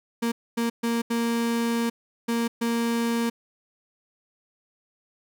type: tone bursts at uneven times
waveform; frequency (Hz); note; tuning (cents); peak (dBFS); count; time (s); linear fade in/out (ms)
35% pulse; 232.8; A#3; -2; -21; 6; 0.22-0.32 / 0.57-0.7 / 0.83-1.02 / 1.1-1.9 / 2.28-2.48 / 2.61-3.3; 10
effects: none